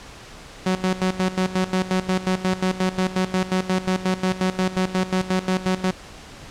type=tone with tremolo; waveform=sawtooth; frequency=185.9 Hz; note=F#3; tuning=8 cents sharp; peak=-14 dBFS; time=0.66-5.91 s; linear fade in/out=5 ms; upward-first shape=square; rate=5.6 Hz; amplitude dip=80%; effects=pink hiss -41 dBFS RMS until 6.5 s + low-pass 7000 Hz 12 dB/octave